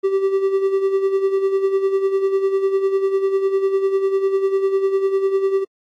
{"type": "tone with tremolo", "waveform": "triangle", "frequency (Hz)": 388.6, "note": "G4", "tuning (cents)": -15, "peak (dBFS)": -11, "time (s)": [0.03, 5.65], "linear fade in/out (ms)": 20, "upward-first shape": "sine", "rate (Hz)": 10, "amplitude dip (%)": 60, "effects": ["AAC 48 kbps"]}